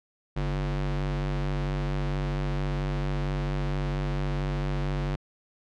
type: ring-modulated tone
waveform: square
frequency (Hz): 96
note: G2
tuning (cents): -36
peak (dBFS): -24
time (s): 0.36-5.16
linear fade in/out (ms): 10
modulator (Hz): 49.1
effects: low-pass 4000 Hz 12 dB/octave